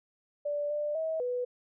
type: tone with pitch steps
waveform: sine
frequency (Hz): 584 / 593 / 641 / 493.9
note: D5 / D5 / E5 / B4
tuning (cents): -10 / +17 / -49 / 0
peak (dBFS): -29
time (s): 0.45-1.45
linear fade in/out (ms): 10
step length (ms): 250
effects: none